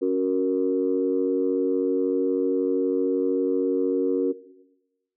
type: chord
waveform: sine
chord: F# major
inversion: second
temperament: equal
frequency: 277.2 / 370 / 466.2 Hz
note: C#4 / F#4 / A#4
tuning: 0 / 0 / 0 cents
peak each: -25 / -23 / -24 dBFS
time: 0.01-4.33 s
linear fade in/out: 20 ms
effects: noise-tail reverb RT60 1.0 s tail -17 dB re dry + tanh soft clip ceiling -11 dBFS